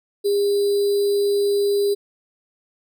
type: tone with sample-and-hold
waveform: sine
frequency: 404.4 Hz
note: G#4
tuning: 46 cents flat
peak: -16 dBFS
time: 0.24-1.95 s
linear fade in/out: 20 ms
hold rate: 4410 Hz
effects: none